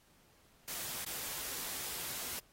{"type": "noise with dropouts", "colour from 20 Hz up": "white", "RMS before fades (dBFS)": -41, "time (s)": [0.68, 2.39], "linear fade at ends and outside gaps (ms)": 0, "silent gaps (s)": [1.044, 1.064], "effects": ["pink hiss -67 dBFS RMS until 2.52 s", "AAC 48 kbps"]}